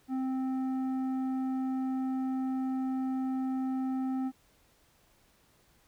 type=tone with tanh clipping; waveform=triangle; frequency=261.6 Hz; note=C4; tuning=in tune; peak=-31 dBFS; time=0.08-4.32 s; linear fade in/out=50 ms; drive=13 dB; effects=pink hiss -66 dBFS RMS until 5.87 s